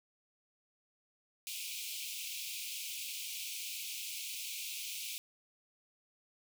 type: high-pass noise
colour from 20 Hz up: pink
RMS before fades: -42 dBFS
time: 1.47-5.18 s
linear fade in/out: 0 ms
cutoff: 2300 Hz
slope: 96 dB/octave
effects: none